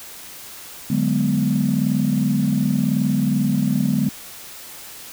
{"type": "chord", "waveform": "sine", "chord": "G# half-diminished seventh", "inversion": "second", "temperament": "equal", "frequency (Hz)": [146.83, 185, 207.7, 246.9], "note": ["D3", "F#3", "G#3", "B3"], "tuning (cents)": [0, 0, 0, 0], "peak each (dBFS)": [-22, -23, -20, -21], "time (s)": [0.9, 4.09], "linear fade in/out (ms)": 5, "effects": ["tanh soft clip ceiling -8 dBFS", "white hiss -38 dBFS RMS until 5.12 s"]}